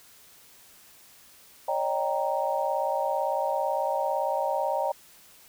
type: chord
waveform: sine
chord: Eb dominant seventh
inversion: third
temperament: equal with one note detuned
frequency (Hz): 554.4 / 612.3 / 784 / 932.3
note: Db5 / Eb5 / G5 / Bb5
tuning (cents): 0 / -28 / 0 / 0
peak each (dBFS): -30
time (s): 1.68-4.92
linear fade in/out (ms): 5
effects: white hiss -54 dBFS RMS until 5.48 s